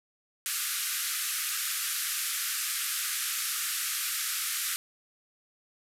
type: band-pass noise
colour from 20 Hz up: white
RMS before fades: -32 dBFS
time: 0.46-4.76 s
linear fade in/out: 0 ms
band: 1200 to 14000 Hz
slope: 96 dB/octave
effects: none